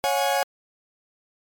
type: chord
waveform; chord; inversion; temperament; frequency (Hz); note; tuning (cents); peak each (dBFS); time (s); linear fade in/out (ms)
40% pulse; C# suspended fourth; none; equal with one note detuned; 554.4 / 723.9 / 830.6; C#5 / F#5 / G#5; 0 / -38 / 0; -24; 0.04-0.43; 0
effects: MP3 96 kbps